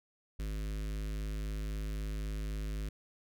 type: tone with notch filter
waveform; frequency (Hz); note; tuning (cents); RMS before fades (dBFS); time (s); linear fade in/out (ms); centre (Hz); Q
square; 51.91; G#1; 0; -37; 0.39-2.89; 5; 830; 0.83
effects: none